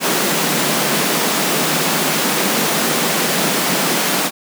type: high-pass noise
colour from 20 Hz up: pink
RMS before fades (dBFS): -17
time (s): 0-4.31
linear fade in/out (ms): 50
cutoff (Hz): 150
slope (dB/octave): 96
effects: none